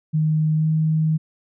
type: tone with pitch glide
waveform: sine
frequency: 155.56 to 157.37 Hz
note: D#3 to D#3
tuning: 0 to +20 cents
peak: -16 dBFS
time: 0.13-1.18 s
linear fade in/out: 20 ms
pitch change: +20 cents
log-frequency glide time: 0.56-0.66 s
effects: none